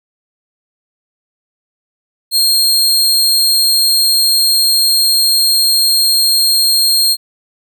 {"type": "tone", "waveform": "sawtooth", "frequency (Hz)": 4222, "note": "C8", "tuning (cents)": 15, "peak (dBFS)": -6, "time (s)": [2.31, 7.17], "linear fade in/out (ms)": 50, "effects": []}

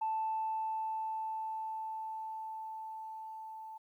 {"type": "tone with level ramp", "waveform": "sine", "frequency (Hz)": 880, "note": "A5", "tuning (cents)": 0, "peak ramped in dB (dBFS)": [-30, -44], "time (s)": [0.01, 3.78], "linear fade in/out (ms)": 10, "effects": ["tanh soft clip ceiling -27 dBFS", "12-bit"]}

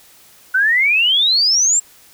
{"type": "exponential sweep", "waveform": "sine", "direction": "up", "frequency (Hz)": [1480, 7620], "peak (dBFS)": -11, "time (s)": [0.54, 1.8], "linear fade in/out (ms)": 10, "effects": ["white hiss -47 dBFS RMS until 2.13 s"]}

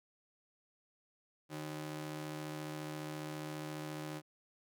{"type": "ring-modulated tone", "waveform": "sawtooth", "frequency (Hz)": 230, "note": "A#3", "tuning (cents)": -23, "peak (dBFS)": -34, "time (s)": [1.49, 4.22], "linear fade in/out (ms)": 50, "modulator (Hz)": 77.7, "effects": []}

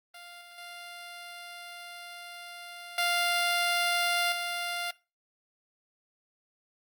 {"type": "tone with level steps", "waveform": "10% pulse", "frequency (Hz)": 698.5, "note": "F5", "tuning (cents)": 0, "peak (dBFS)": [-37, -40, -34, -17, -23], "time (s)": [0.14, 4.91], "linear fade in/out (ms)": 5, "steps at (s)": [0.41, 0.58, 2.98, 4.32], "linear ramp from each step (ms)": 2, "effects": ["noise-tail reverb RT60 0.3 s tail -22 dB re dry", "Opus 24 kbps"]}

